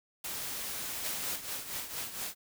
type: noise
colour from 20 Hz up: white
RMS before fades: -38 dBFS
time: 0.24-1.36 s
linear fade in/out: 5 ms
type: noise with tremolo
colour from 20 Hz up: white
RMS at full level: -36 dBFS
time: 1.01-2.35 s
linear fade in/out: 50 ms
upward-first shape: triangle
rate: 4.3 Hz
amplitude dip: 70%
effects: none